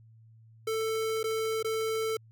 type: tone with dropouts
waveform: square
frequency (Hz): 443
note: A4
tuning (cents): +12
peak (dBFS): -29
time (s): 0.67-2.17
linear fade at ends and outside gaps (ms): 5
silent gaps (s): 1.231-1.24 / 1.628-1.645
effects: added 112 Hz sine -53 dBFS peak until 2.31 s